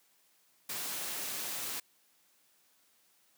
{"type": "noise", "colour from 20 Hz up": "white", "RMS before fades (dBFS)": -38, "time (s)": [0.69, 1.8], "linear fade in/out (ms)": 5, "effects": ["white hiss -69 dBFS RMS until 3.37 s", "high-pass 150 Hz 12 dB/octave"]}